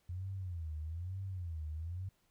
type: tone with vibrato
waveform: sine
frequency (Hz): 86.2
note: F2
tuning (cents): -22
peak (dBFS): -38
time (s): 0.09-2.09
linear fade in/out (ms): 5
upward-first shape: sine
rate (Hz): 1.1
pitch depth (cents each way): 200
effects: pink hiss -75 dBFS RMS until 2.3 s